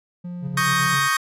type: tone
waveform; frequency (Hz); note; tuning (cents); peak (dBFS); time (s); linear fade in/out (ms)
triangle; 176.6; F3; +20; -27; 0.24-0.96; 10
type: tone with tremolo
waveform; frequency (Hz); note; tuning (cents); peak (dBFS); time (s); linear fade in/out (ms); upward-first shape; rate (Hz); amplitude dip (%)
triangle; 138.59; C#3; 0; -23; 0.41-1.09; 50; square; 7.7; 45
type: chord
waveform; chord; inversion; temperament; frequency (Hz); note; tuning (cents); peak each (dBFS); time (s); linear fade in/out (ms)
40% pulse; Eb dominant seventh; third; equal; 1108.7 / 1244.5 / 1568 / 1864.7; Db6 / Eb6 / G6 / Bb6; 0 / 0 / 0 / 0; -23; 0.57-1.17; 5
effects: resampled to 32000 Hz